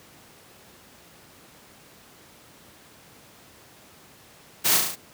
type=noise with echo; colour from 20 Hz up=white; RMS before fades=-21 dBFS; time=4.64-4.78 s; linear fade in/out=20 ms; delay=36 ms; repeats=5; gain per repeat=-3 dB; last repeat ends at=4.96 s; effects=pink hiss -51 dBFS RMS until 5.13 s + high-pass 100 Hz 12 dB/octave